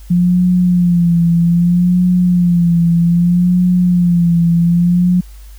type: tone with vibrato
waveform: sine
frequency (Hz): 174.61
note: F3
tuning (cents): 0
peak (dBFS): -8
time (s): 0.1-5.21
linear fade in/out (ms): 10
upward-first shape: sine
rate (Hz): 0.63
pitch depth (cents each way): 55
effects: added 50 Hz sine -32 dBFS peak until 5.58 s + white hiss -47 dBFS RMS until 5.58 s